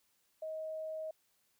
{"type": "tone", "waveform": "sine", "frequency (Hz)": 631, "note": "D#5", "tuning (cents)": 24, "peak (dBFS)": -38, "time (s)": [0.42, 1.11], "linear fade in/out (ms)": 5, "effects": ["white hiss -75 dBFS RMS until 1.59 s"]}